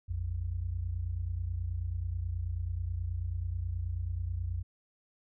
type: tone pair together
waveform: sine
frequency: 58.8 / 88.1 Hz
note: A#1 / F2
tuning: +16 / +16 cents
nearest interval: perfect fifth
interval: 700 cents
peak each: -36 / -33 dBFS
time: 0.08-4.63 s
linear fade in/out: 20 ms
effects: none